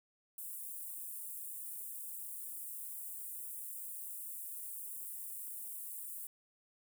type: high-pass noise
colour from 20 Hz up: white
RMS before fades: -45 dBFS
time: 0.38-6.27 s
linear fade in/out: 2 ms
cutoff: 8400 Hz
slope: 48 dB/octave
effects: none